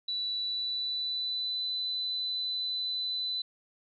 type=tone with pitch glide; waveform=sine; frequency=3951 to 4004 Hz; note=B7 to B7; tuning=0 to +23 cents; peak=-30 dBFS; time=0.08-3.42 s; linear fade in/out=5 ms; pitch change=+23 cents; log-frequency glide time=0.39-1.66 s; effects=none